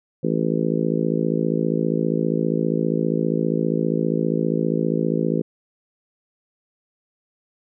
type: harmonic tone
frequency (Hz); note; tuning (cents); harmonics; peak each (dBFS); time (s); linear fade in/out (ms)
55; A1; 0; 3 / 4 / 5 / 6 / 7 / 8 / 9; -24 / -25 / -26 / -27 / -27 / -28 / -29; 0.23-5.42; 10
effects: none